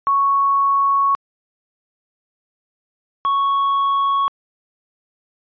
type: tone pair in turn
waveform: sine / triangle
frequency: 1108.7 / 1108.7 Hz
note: C#6 / C#6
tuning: 0 / 0 cents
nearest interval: unison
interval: 0 cents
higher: neither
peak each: -13 dBFS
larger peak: neither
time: 0.07-1.15 / 3.25-4.28 s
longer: first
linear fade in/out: 0 ms
effects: resampled to 11025 Hz